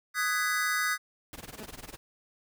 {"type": "chord", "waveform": "square", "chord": "G# minor seventh", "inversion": "second", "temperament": "just", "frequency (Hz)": [1245.9, 1495.1, 1661.2, 1993.5], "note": ["D#6", "F#6", "G#6", "B6"], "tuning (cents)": [2, 18, 0, 16], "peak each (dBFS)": -33, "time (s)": [0.14, 0.98], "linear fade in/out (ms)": 50}
{"type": "noise with tremolo", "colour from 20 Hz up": "pink", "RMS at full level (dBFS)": -41, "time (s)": [1.33, 1.97], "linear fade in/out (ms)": 0, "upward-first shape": "sine", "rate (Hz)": 20, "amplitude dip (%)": 90}
{"type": "tone with exponential growth", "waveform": "20% pulse", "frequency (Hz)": 214.8, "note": "A3", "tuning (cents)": -41, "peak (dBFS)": -33, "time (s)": [1.5, 1.63], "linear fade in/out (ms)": 5, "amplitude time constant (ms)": 28}
{"effects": []}